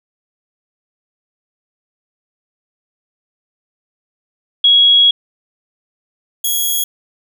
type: tone pair in turn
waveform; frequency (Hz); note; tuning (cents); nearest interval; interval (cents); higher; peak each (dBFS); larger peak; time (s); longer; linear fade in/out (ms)
sine / 5% pulse; 3322 / 3322; G#7 / G#7; 0 / 0; unison; 0; neither; -6; neither; 4.64-5.11 / 6.44-6.84; first; 5
effects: none